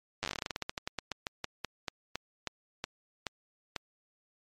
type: slowing click train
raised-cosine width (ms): 0.2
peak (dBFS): -16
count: 29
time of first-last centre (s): 0.23-3.763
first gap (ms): 9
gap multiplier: 1.16
effects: MP3 64 kbps